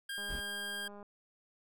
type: tone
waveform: 25% pulse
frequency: 1608 Hz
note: G6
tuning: 44 cents sharp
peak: -34 dBFS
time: 0.09-0.88 s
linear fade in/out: 5 ms
type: click train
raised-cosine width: 1 ms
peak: -38 dBFS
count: 174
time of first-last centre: 0.18-1.028 s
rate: 204 Hz
type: noise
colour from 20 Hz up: brown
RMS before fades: -42 dBFS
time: 0.28-0.41 s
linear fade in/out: 20 ms
effects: none